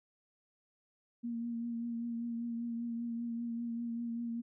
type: tone with vibrato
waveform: sine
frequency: 234 Hz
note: A#3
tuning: 7 cents sharp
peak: -35 dBFS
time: 1.23-4.42 s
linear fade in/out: 20 ms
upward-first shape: triangle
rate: 5.1 Hz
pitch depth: 29 cents each way
effects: none